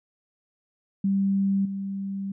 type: tone with level steps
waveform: sine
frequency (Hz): 196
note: G3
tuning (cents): 0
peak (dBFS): -20 / -28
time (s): 1.04-2.32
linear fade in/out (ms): 5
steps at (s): 1.65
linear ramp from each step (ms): 5
effects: none